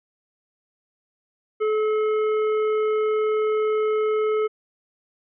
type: tone with hard clipping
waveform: triangle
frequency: 430.5 Hz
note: A4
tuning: 38 cents flat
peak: -21 dBFS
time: 1.6-4.48 s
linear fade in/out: 20 ms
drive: 13 dB
effects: resampled to 8000 Hz